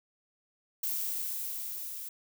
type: noise with level ramp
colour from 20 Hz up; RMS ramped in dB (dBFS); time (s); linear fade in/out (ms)
violet; -32 to -41; 0.83-2.09; 5
effects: none